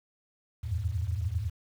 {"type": "tone cluster", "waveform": "sine", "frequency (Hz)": [79.4, 87.6, 96.9, 109.3], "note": ["D#2", "F2", "G2", "A2"], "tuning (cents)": [36, 6, -20, -11], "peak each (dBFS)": [-33, -33, -38, -33], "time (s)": [0.63, 1.5], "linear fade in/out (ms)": 20, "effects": ["9-bit"]}